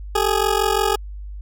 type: ring-modulated tone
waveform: 20% pulse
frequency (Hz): 415.3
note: G#4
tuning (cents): 0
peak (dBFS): -9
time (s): 0.15-0.96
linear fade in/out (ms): 2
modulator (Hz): 22.9
effects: added 50 Hz sine -30 dBFS peak until 1.41 s